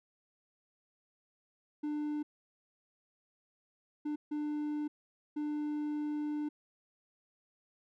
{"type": "tone bursts at uneven times", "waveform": "triangle", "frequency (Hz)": 298.2, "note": "D4", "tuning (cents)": 27, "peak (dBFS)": -31, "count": 4, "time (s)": [[1.83, 2.23], [4.05, 4.16], [4.31, 4.88], [5.36, 6.49]], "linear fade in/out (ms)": 10, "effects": []}